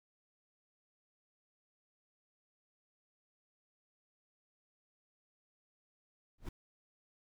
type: noise with exponential growth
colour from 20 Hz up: brown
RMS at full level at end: -33 dBFS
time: 6.38-6.49 s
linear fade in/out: 5 ms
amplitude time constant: 23 ms
effects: none